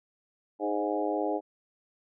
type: harmonic tone with a mistuned harmonic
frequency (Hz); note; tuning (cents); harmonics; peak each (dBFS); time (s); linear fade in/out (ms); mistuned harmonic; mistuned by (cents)
103.6; G#2; -4; 3 / 4 / 5 / 6 / 7 / 8; -32 / -33 / -34 / -35 / -35 / -36; 0.59-1.41; 50; 5; +21
effects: none